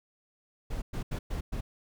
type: noise bursts at uneven times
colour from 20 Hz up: brown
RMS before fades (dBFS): -33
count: 5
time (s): 0.7-0.82 / 0.93-1.03 / 1.11-1.19 / 1.3-1.41 / 1.52-1.61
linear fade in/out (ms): 10
effects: none